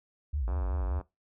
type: tone with vibrato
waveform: sine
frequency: 63.5 Hz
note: B1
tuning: 49 cents sharp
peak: -28 dBFS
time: 0.33-1 s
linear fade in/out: 10 ms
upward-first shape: sine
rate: 5.2 Hz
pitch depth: 290 cents each way
type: click train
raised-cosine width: 1 ms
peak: -28 dBFS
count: 50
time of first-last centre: 0.48-1.012 s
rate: 92.1 Hz
effects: noise-tail reverb RT60 0.2 s tail -20 dB re dry